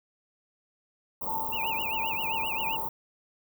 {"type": "band-stop noise", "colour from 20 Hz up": "white", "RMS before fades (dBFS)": -34, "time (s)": [1.21, 2.89], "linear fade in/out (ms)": 5, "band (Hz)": [1200, 16000], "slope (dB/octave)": 96}
{"type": "tone with tremolo", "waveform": "sine", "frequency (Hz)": 897, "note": "A5", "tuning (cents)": 33, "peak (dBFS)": -30, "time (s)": [1.27, 2.88], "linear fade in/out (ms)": 5, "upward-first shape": "sine", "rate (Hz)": 3, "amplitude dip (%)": 45}
{"type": "tone with vibrato", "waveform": "sine", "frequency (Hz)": 2637, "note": "E7", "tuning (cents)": 0, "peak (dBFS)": -32, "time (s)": [1.52, 2.77], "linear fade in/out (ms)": 10, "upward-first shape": "triangle", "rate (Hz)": 7.6, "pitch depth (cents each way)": 210}
{"effects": []}